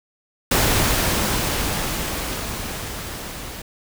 pink noise with level ramp, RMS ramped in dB -17 to -34 dBFS, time 0.51-3.62 s, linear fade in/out 5 ms, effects none

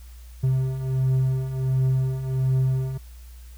triangle beating tone pair, 130 / 131.4 Hz, C3 / C3, -11 / +8 cents, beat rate 1.4 Hz, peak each -25 / -19 dBFS, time 0.43-2.98 s, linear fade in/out 10 ms, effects added 60 Hz sine -40 dBFS peak until 3.57 s + white hiss -55 dBFS RMS until 3.57 s

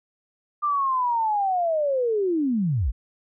sine linear sweep, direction down, 1200 to 42.5 Hz, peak -20 dBFS, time 0.62-2.92 s, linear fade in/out 20 ms, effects none

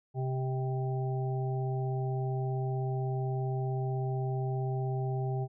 harmonic tone with a mistuned harmonic, 130.81 Hz, C3, in tune, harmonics 1 / 3 / 5 / 6, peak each -30 / -38 / -45 / -41 dBFS, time 0.14-5.48 s, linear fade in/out 50 ms, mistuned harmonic 5, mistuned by -27 cents, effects none

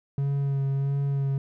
triangle tone with vibrato, 138.59 Hz, C#3, in tune, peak -21 dBFS, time 0.18-1.38 s, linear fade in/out 2 ms, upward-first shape sine, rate 1.5 Hz, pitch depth 21 cents each way, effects none

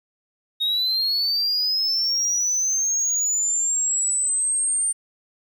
sine linear sweep, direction up, 3729 to 8870 Hz, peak -17 dBFS, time 0.6-4.93 s, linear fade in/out 20 ms, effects tanh soft clip ceiling -18 dBFS + 9-bit

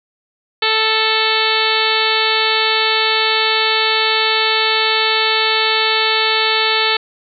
harmonic tone with a mistuned harmonic, 440 Hz, A4, in tune, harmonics 1 / 2 / 3 / 4 / 5 / 6 / 7 / 8 / 9 / 10, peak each -22 / -22 / -22 / -22 / -22 / -22 / -22 / -22 / -22 / -22 dBFS, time 0.62-6.97 s, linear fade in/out 5 ms, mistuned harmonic 9, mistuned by -27 cents, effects none

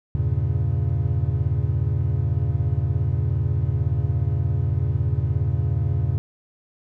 triangle chord, E diminished seventh, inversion none, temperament equal with one note detuned, 82.41 / 99.08 / 116.54 / 138.59 Hz, E2 / G2 / Bb2 / Db3, 0 / +19 / 0 / 0 cents, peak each -23 dBFS, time 0.15-6.18 s, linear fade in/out 0 ms, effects none

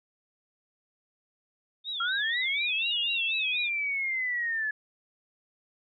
sine tone with vibrato, 3559 Hz, A7, 19 cents sharp, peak -31 dBFS, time 1.84-3.7 s, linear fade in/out 50 ms, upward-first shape sine, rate 4.1 Hz, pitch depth 150 cents each way
sine linear two-way sweep, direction up then down, 1342 to 2891 to 1701 Hz, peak -27 dBFS, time 2-4.71 s, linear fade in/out 5 ms, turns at 2.94 s
effects none

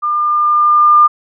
sine tone with level ramp, 1202 Hz, D6, 40 cents sharp, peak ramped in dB -13 to -3 dBFS, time 0.02-1.08 s, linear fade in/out 20 ms, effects none

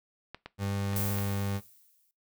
clicks, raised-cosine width 0.3 ms, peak -24 dBFS, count 4, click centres 0.346 / 0.46 / 0.933 / 1.186 s
30% pulse tone, 99.5 Hz, G2, 26 cents sharp, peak -27 dBFS, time 0.58-1.61 s, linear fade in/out 50 ms
violet noise with exponential decay, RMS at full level -32 dBFS, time 0.96-2.11 s, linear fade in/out 2 ms, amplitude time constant 250 ms
effects noise-tail reverb RT60 0.2 s tail -19 dB re dry

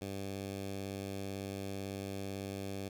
10% pulse tone with notch filter, 98 Hz, G2, in tune, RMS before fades -41 dBFS, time 0.01-2.89 s, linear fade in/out 10 ms, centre 1400 Hz, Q 1.7, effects none

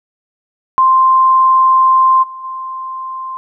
sine tone with level steps, 1046.5 Hz, C6, in tune, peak -6 / -26 / -21 dBFS, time 0.78-3.37 s, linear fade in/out 0 ms, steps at 2.22 / 2.43 s, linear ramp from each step 20 ms, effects none

